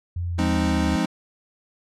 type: tone with pitch glide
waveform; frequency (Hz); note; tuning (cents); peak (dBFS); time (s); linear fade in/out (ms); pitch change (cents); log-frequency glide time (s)
sine; 87.31 to 77.34; F2 to D#2; 0 to -10; -24; 0.16-0.96; 5; -210; 0.28-0.8
type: chord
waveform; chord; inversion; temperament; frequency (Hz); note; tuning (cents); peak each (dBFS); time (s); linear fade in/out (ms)
square; F minor seventh; none; equal; 174.61 / 207.7 / 261.6 / 311.1; F3 / Ab3 / C4 / Eb4; 0 / 0 / 0 / 0; -27; 0.38-1.06; 10
effects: low-pass 8000 Hz 12 dB/octave